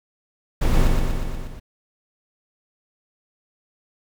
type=noise with echo; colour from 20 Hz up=brown; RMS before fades=-18 dBFS; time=0.61-0.88 s; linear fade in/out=10 ms; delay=120 ms; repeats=6; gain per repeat=-3 dB; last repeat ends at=1.6 s; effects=none